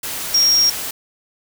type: tone in noise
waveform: sine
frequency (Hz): 5588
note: F8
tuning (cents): 0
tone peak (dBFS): -11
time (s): 0.34-0.7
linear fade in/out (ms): 5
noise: white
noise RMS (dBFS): -26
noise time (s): 0.03-0.91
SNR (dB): +12
effects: none